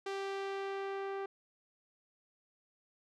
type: tone with low-pass filter sweep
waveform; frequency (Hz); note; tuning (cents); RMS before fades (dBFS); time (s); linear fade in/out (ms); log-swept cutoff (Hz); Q
sawtooth; 392; G4; 0; -39; 0.06-1.26; 5; 5400 to 1700; 0.72
effects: none